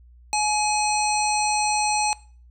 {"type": "harmonic tone", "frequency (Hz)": 844, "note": "G#5", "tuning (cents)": 28, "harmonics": [1, 3, 5, 7, 9, 10], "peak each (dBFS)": [-22, -27, -29, -30, -32, -32], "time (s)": [0.33, 2.13], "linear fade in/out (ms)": 0, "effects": ["noise-tail reverb RT60 0.4 s tail -20 dB re dry", "added 60 Hz sine -47 dBFS peak until 2.5 s"]}